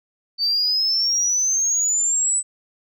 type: exponential sweep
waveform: sine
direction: up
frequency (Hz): 4557 to 8050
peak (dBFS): -16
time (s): 0.38-2.43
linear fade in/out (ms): 50
effects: tanh soft clip ceiling -13 dBFS

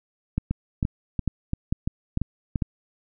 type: two click trains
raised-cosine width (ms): 5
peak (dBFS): -10 / -12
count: 6 / 7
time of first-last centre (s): 0.38-2.622 / 0.51-2.558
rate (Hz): 2.23 / 2.93
effects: none

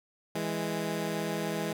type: tone pair together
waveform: 15% pulse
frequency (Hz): 164.1 / 206.9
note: E3 / G#3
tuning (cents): -8 / -6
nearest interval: major third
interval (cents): 402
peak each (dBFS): -27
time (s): 0.35-1.73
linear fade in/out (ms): 5
effects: none

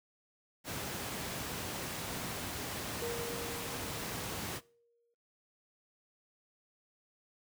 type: noise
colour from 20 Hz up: pink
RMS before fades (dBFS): -39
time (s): 0.64-4.61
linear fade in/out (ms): 50
type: tone with exponential decay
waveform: sine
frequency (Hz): 470.6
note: A#4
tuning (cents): +16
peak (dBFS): -35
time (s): 3.02-5.14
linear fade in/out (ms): 2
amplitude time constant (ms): 460
effects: noise-tail reverb RT60 0.4 s tail -22 dB re dry + high-pass 80 Hz 12 dB/octave

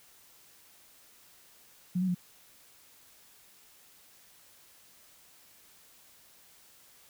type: tone with pitch steps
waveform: sine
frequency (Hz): 180.3 / 186.6 / 178.5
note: F#3 / F#3 / F3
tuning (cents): -45 / +15 / +38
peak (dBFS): -26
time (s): 1.95-2.148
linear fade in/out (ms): 10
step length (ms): 66
effects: white hiss -59 dBFS RMS until 7.09 s

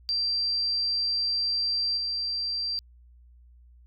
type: tone with level steps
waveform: sine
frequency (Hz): 4709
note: D8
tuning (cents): +4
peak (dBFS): -24 / -27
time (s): 0.09-2.79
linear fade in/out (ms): 0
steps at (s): 1.97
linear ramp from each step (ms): 5
effects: added 60 Hz sine -51 dBFS peak until 3.86 s

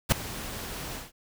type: noise with ADSR envelope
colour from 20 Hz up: pink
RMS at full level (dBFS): -19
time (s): 0.09-1.12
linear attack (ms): 29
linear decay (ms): 6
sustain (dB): -18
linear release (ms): 170
effects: none

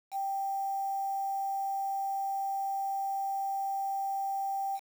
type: tone with quantisation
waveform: sine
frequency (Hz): 784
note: G5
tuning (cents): 0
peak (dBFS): -30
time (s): 0.11-4.8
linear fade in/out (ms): 50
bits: 8
effects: none

